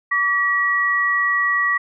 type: tone pair together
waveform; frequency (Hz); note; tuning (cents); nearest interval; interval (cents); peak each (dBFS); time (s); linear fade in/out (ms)
sine; 1151.5 / 1921; D6 / B6; -34 / -48; major sixth; 886; -21 / -17; 0.11-1.78; 10
effects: none